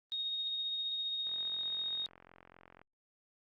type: tone with tremolo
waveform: sine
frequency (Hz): 3729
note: A#7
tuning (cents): 0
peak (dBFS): -33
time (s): 0.12-2.06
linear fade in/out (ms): 0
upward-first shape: triangle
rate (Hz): 15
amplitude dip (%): 30
type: click train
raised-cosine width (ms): 0.5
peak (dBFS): -40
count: 69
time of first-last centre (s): 1.27-2.815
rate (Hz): 44
effects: Opus 32 kbps